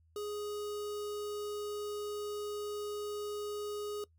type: tone with notch filter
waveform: square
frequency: 415.3 Hz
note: G#4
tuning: in tune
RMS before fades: -39 dBFS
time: 0.16-4.04 s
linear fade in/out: 2 ms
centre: 2100 Hz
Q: 1.9
effects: noise-tail reverb RT60 0.1 s tail -20 dB re dry + added 81 Hz sine -64 dBFS peak until 4.18 s